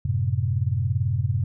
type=chord; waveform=sine; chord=F# diminished; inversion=none; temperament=equal; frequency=92.5 / 110 / 130.81 Hz; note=F#2 / A2 / C3; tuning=0 / 0 / 0 cents; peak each=-25 dBFS; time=0.05-1.44 s; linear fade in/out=5 ms; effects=none